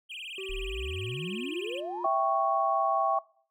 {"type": "tone with vibrato", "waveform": "triangle", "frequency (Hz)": 2794, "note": "F7", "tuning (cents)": 0, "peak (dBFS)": -36, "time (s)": [0.09, 1.81], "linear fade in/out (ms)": 20, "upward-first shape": "sine", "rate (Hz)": 19, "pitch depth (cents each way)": 260}
{"type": "tone with pitch glide", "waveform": "triangle", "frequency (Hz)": [383.4, 353.6], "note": ["G4", "F4"], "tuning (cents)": [-38, 22], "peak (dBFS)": -35, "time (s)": [0.38, 2.06], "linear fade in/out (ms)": 2, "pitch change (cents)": -140, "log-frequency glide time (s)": [0.77, 1.63]}
{"type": "exponential sweep", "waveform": "sine", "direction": "up", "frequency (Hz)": [30, 1009], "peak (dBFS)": -34, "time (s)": [0.49, 2.04], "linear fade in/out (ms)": 10}
{"type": "chord", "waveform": "sine", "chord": "C# diminished", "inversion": "first", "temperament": "equal", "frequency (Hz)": [659.3, 784, 1108.7], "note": ["E5", "G5", "C#6"], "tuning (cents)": [0, 0, 0], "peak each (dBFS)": [-28, -28, -27], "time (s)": [2.04, 3.19], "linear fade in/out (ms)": 5}
{"effects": ["noise-tail reverb RT60 0.5 s tail -22 dB re dry"]}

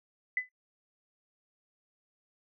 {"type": "tone with exponential decay", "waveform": "sine", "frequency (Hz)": 2007, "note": "B6", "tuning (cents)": 27, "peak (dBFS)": -24, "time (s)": [0.37, 0.49], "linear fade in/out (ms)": 2, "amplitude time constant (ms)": 24, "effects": ["noise-tail reverb RT60 0.1 s tail -18 dB re dry"]}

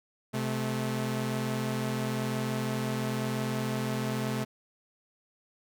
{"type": "tone pair together", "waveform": "sawtooth", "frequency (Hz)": [128.85, 216.7], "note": ["C3", "A3"], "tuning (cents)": [-26, -26], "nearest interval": "major sixth", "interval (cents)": 900, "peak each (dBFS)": [-28, -28], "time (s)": [0.33, 4.45], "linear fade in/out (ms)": 20, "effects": []}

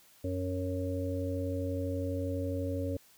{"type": "harmonic tone", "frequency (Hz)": 92.1, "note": "F#2", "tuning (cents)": -7, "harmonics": [1, 3, 5, 6], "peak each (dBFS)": [-34, -36, -40, -38], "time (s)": [0.24, 2.97], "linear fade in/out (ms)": 5, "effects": ["white hiss -61 dBFS RMS until 3.17 s"]}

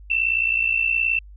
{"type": "tone pair together", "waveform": "sine", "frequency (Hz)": [2647, 2706], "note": ["E7", "E7"], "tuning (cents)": [7, 45], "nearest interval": "unison", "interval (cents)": 38, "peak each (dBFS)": -21, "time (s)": [0.1, 1.19], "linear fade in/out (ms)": 5, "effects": ["added 50 Hz sine -40 dBFS peak until 1.36 s"]}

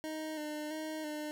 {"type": "tone with vibrato", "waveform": "25% pulse", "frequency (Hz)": 307.1, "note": "D#4", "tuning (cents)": -23, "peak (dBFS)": -34, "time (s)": [0.04, 1.31], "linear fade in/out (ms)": 0, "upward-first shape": "square", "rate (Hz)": 1.5, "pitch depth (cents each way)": 30, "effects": []}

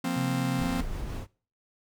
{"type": "chord", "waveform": "45% pulse", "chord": "F suspended fourth", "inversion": "none", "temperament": "just", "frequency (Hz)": [174.61, 232.8, 261.9], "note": ["F3", "Bb3", "C4"], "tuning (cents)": [0, -2, 2], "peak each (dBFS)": [-33, -34, -30], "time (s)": [0.04, 0.81], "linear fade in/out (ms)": 5}
{"type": "tone", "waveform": "sine", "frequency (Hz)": 132.9, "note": "C3", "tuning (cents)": 27, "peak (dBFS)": -29, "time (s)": [0.16, 0.63], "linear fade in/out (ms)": 10}
{"type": "noise with tremolo", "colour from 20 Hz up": "brown", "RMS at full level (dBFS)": -32, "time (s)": [0.58, 1.27], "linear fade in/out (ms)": 50, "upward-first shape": "sine", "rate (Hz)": 5.8, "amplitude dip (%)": 30}
{"effects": ["noise-tail reverb RT60 0.4 s tail -22 dB re dry"]}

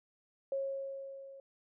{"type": "tone with level ramp", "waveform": "sine", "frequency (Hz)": 545, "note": "C#5", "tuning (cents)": -29, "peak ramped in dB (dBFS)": [-31, -49], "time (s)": [0.52, 1.4], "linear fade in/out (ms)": 2, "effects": []}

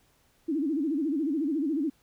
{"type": "tone with vibrato", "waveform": "sine", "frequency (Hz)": 298.8, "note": "D4", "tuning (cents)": 30, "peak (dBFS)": -25, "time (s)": [0.48, 1.9], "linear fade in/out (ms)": 10, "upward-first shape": "sine", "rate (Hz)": 14, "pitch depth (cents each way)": 190, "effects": ["pink hiss -66 dBFS RMS until 2.02 s"]}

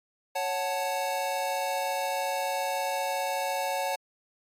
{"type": "chord", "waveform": "square", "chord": "F# minor", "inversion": "second", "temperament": "equal", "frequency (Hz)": [554.4, 740, 880], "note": ["C#5", "F#5", "A5"], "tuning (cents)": [0, 0, 0], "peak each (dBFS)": -33, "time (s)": [0.35, 3.96], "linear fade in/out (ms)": 10, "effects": ["AAC 48 kbps"]}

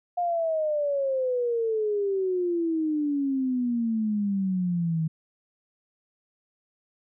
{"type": "exponential sweep", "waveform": "sine", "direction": "down", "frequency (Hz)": [714, 157.3], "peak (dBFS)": -23, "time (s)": [0.17, 5.08], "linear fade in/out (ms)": 10, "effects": []}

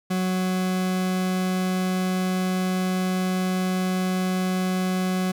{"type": "tone", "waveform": "40% pulse", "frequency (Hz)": 185, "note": "F#3", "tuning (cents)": 0, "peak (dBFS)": -21, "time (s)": [0.1, 5.32], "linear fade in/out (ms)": 10, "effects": []}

